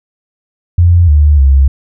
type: tone with pitch steps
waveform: sine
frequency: 86.8 / 74.2 / 68 Hz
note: F2 / D2 / C#2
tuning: -10 / +18 / -33 cents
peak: -3 dBFS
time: 0.78-1.68 s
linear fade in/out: 5 ms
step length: 300 ms
effects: none